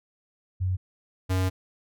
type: tone pair in turn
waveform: sine / square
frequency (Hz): 92.5 / 93.2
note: F#2 / F#2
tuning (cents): 0 / +13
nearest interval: unison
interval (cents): 13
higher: second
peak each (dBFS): -23 / -23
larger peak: neither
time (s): 0.6-0.77 / 1.29-1.5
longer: second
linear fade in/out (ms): 20
effects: none